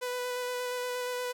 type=tone with vibrato; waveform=sawtooth; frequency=496.1 Hz; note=B4; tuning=8 cents sharp; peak=-28 dBFS; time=0.01-1.33 s; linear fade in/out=20 ms; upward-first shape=square; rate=8.5 Hz; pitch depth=10 cents each way; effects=none